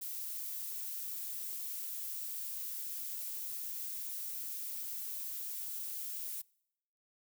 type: noise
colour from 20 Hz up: violet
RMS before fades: -41 dBFS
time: 0.01-6.42 s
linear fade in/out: 10 ms
effects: noise-tail reverb RT60 0.8 s tail -26 dB re dry